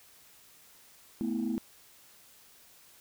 sine chord, A suspended second, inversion none, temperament equal with one note detuned, 220 / 246.9 / 325.7 Hz, A3 / B3 / E4, 0 / 0 / -21 cents, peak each -32 / -32 / -34 dBFS, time 1.21-1.58 s, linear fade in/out 0 ms, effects tanh soft clip ceiling -23 dBFS + white hiss -58 dBFS RMS until 3 s

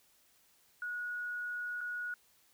sine tone with dropouts, 1456 Hz, F#6, 28 cents flat, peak -36 dBFS, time 0.82-2.14 s, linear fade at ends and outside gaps 2 ms, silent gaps 1.808-1.812 s, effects white hiss -68 dBFS RMS until 2.53 s

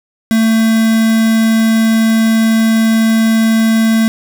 triangle tone with quantisation, 223.5 Hz, A3, 27 cents sharp, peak -6 dBFS, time 0.31-4.08 s, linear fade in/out 0 ms, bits 3, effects none

